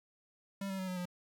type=tone with pitch steps; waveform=square; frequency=196.8 / 192.08 / 187.48 / 182.99 / 178.6 Hz; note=G3 / G3 / F#3 / F#3 / F3; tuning=+7 / -35 / +23 / -19 / +39 cents; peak=-37 dBFS; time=0.61-1.055 s; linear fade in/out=5 ms; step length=89 ms; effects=11-bit